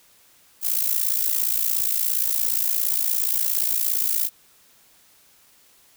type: noise with amplitude modulation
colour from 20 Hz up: violet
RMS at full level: -19 dBFS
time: 0.61-4.3 s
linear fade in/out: 50 ms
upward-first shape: sine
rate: 57.2 Hz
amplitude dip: 80%
effects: white hiss -56 dBFS RMS until 5.96 s